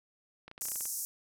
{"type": "clicks", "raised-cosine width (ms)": 0.3, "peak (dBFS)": -31, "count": 10, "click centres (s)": [0.48, 0.514, 0.579, 0.619, 0.655, 0.685, 0.718, 0.758, 0.808, 0.855]}
{"type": "band-pass noise", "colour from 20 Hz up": "white", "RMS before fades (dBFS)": -37, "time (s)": [0.61, 1.05], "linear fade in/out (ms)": 0, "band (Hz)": [5600, 14000], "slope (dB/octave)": 48}
{"effects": []}